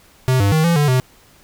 square tone with pitch steps, 129.1 / 100 / 157.5 / 169.6 / 147 / 128.3 Hz, C3 / G2 / D#3 / E3 / D3 / C3, -23 / +35 / +21 / +50 / +2 / -34 cents, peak -13 dBFS, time 0.28-1 s, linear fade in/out 0 ms, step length 120 ms, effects pink hiss -50 dBFS RMS until 1.43 s

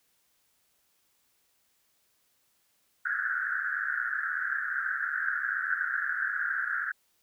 white band-pass noise, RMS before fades -31 dBFS, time 3.05-6.92 s, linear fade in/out 10 ms, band 1400 to 1700 Hz, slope 96 dB/octave, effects white hiss -71 dBFS RMS until 7.22 s

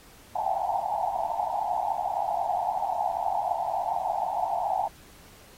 pink band-pass noise, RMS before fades -28 dBFS, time 0.35-4.88 s, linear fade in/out 5 ms, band 680 to 900 Hz, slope 96 dB/octave, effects pink hiss -53 dBFS RMS until 5.57 s + AAC 48 kbps

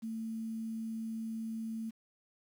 sine tone with quantisation, 223.7 Hz, A3, 29 cents sharp, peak -36 dBFS, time 0.02-1.91 s, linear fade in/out 20 ms, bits 10, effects none

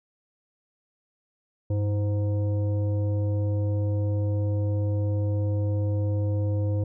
sine tone with frequency modulation, 100 Hz, G2, 35 cents sharp, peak -22 dBFS, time 1.7-6.84 s, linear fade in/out 5 ms, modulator 417 Hz, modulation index 0.49, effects none

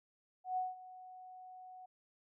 sine tone with ADSR envelope, 740 Hz, F#5, in tune, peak -32 dBFS, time 0.44-1.86 s, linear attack 130 ms, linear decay 180 ms, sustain -18 dB, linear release 9 ms, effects none

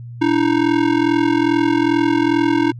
square ring-modulated tone, 311.1 Hz, D#4, in tune, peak -11 dBFS, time 0.21-2.72 s, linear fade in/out 10 ms, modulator 21.2 Hz, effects added 119 Hz sine -30 dBFS peak until 2.79 s + low-pass 3000 Hz 12 dB/octave

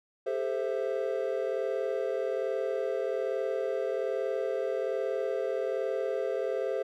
triangle chord, A minor seventh, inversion third, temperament equal with one note detuned, 398.8 / 440 / 523.3 / 659.3 Hz, G4 / A4 / C5 / E5, +30 / 0 / 0 / 0 cents, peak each -32 / -33 / -30 / -35 dBFS, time 0.26-6.83 s, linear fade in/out 10 ms, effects none

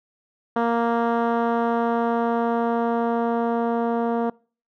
10% pulse tone with low-pass filter sweep, 233.1 Hz, A#3, in tune, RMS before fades -22 dBFS, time 0.56-4.3 s, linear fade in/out 5 ms, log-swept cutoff 1200 to 680 Hz, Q 0.76, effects noise-tail reverb RT60 0.4 s tail -25 dB re dry

